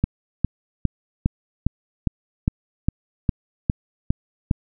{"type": "click train", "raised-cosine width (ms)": 5, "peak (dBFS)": -5, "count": 12, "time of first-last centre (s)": [0.04, 4.512], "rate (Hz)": 2.46, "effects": []}